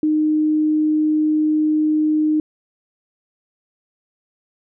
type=tone; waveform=sine; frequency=307.3 Hz; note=D#4; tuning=21 cents flat; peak=-14 dBFS; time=0.03-2.4 s; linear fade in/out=2 ms; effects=none